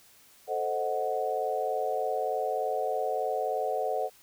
sine chord, A diminished seventh, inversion none, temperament equal, 440 / 523.3 / 622.3 / 740 Hz, A4 / C5 / Eb5 / Gb5, 0 / 0 / 0 / 0 cents, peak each -33 / -33 / -34 / -31 dBFS, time 0.47-4.1 s, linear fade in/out 50 ms, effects white hiss -58 dBFS RMS until 4.22 s

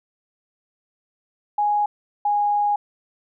sine tone pair in turn, 830 / 824.7 Hz, G#5 / G#5, -1 / -12 cents, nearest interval unison, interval 11 cents, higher first, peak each -17 dBFS, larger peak neither, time 1.58-1.86 / 2.25-2.76 s, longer second, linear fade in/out 5 ms, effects none

